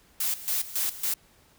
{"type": "noise with tremolo", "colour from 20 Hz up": "blue", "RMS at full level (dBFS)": -27, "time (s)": [0.2, 1.14], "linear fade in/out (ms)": 5, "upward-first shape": "square", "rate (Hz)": 3.6, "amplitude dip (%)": 80, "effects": ["pink hiss -60 dBFS RMS until 1.58 s"]}